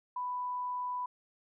sine tone, 992 Hz, B5, 7 cents sharp, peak -33 dBFS, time 0.16-1.06 s, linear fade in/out 5 ms, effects none

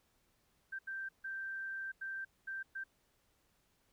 sine tone bursts at uneven times, 1568 Hz, G6, in tune, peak -39 dBFS, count 6, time 0.72-0.79 / 0.87-1.09 / 1.24-1.92 / 2.01-2.25 / 2.47-2.63 / 2.75-2.84 s, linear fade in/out 10 ms, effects pink hiss -75 dBFS RMS until 3.92 s

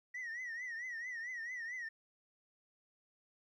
sine tone with vibrato, 1915 Hz, A#6, 46 cents sharp, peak -38 dBFS, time 0.14-1.89 s, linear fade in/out 10 ms, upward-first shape triangle, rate 4.5 Hz, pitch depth 130 cents each way, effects tanh soft clip ceiling -39 dBFS + 13-bit

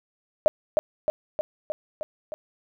sine tone with echo, 613 Hz, D#5, 26 cents flat, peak -13 dBFS, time 0.46-0.48 s, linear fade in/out 0 ms, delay 310 ms, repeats 6, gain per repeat -3 dB, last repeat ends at 2.34 s, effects none

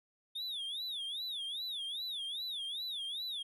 triangle tone with vibrato, 3563 Hz, A7, 21 cents sharp, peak -36 dBFS, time 0.35-3.43 s, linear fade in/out 10 ms, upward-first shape sine, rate 2.5 Hz, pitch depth 200 cents each way, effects none

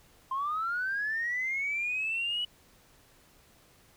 sine linear sweep, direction up, 1038 to 2960 Hz, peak -28 dBFS, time 0.31-2.45 s, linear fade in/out 5 ms, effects tanh soft clip ceiling -24 dBFS + pink hiss -61 dBFS RMS until 3.96 s

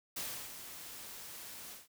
white noise with ADSR envelope, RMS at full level -39 dBFS, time 0.16-1.88 s, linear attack 8 ms, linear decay 320 ms, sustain -9 dB, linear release 170 ms, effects none

